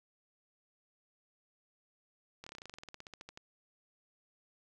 slowing click train, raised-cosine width 0.2 ms, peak -30 dBFS, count 20, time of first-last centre 2.44-3.374 s, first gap 25 ms, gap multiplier 1.07, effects none

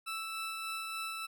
20% pulse tone with tremolo, 1319 Hz, E6, 1 cent sharp, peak -31 dBFS, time 0.06-1.27 s, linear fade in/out 20 ms, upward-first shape sine, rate 3.4 Hz, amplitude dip 25%, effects none

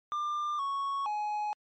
triangle tone with pitch steps, 1194 / 1108 / 840 Hz, D6 / C#6 / G#5, +28 / -1 / +19 cents, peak -28 dBFS, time 0.12-1.53 s, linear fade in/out 0 ms, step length 470 ms, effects MP3 32 kbps

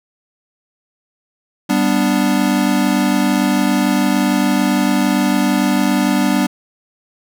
square chord, G major, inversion none, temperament equal, 196 / 246.9 / 293.7 Hz, G3 / B3 / D4, 0 / 0 / 0 cents, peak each -18 dBFS, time 1.69-6.47 s, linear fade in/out 10 ms, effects none

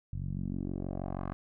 10% pulse tone with low-pass filter sweep, 46.25 Hz, F#1, in tune, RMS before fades -36 dBFS, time 0.13-1.33 s, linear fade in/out 0 ms, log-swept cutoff 110 to 1300 Hz, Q 1.9, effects none

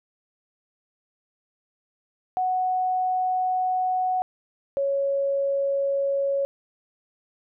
sine tone pair in turn, 740 / 554.4 Hz, F#5 / C#5, 0 / 0 cents, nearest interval perfect fourth, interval 500 cents, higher first, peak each -21 dBFS, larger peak neither, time 2.37-4.22 / 4.77-6.45 s, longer first, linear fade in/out 0 ms, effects none

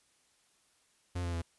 45% pulse tone with pitch steps, 88.6 / 86.43 / 84.31 Hz, F2 / F2 / E2, +25 / -17 / +40 cents, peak -33 dBFS, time 1.15-1.42 s, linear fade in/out 10 ms, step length 90 ms, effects white hiss -70 dBFS RMS until 1.58 s + resampled to 24000 Hz

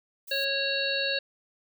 violet noise, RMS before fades -43 dBFS, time 0.27-0.45 s, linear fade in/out 10 ms
harmonic tone, 550 Hz, C#5, 14 cents flat, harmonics 1 / 3 / 5 / 7 / 8, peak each -32 / -32 / -32 / -32 / -32 dBFS, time 0.31-1.19 s, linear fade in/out 5 ms
effects none

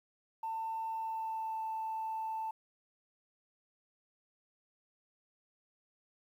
sine tone with pitch glide, 895 to 884.7 Hz, A5 to A5, +29 to +9 cents, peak -34 dBFS, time 0.43-2.51 s, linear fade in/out 5 ms, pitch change -20 cents, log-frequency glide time 0.88-1.62 s, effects tanh soft clip ceiling -31 dBFS + 11-bit

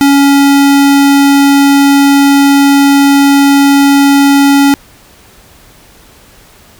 square tone, 279.9 Hz, C#4, 17 cents sharp, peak -4 dBFS, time 0.01-4.74 s, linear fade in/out 0 ms, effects pink hiss -40 dBFS RMS until 6.79 s

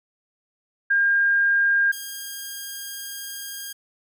sine / 5% pulse tone pair in turn, 1609 / 1616.7 Hz, G6 / G#6, +45 / -47 cents, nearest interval unison, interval 8 cents, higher second, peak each -16 / -21 dBFS, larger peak first, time 0.9-1.92 / 1.92-3.73 s, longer second, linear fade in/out 10 ms, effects none

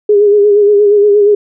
sine tone with vibrato, 411.3 Hz, G#4, 17 cents flat, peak -4 dBFS, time 0.09-1.35 s, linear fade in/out 5 ms, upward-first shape sine, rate 8.5 Hz, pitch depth 41 cents each way, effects none

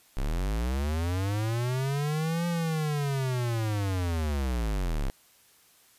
square linear two-way sweep, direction up then down, 30.87 to 173.4 to 30.87 Hz, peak -27 dBFS, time 0.17-5.1 s, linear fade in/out 0 ms, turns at 2.47 s, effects white hiss -60 dBFS RMS until 5.98 s + resampled to 32000 Hz

